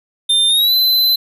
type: tone with pitch glide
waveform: square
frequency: 3600 to 4041 Hz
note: A7 to B7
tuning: +39 to +39 cents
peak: -11 dBFS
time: 0.29-1.16 s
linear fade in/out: 10 ms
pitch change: +200 cents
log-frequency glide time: 0.48-0.74 s
effects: none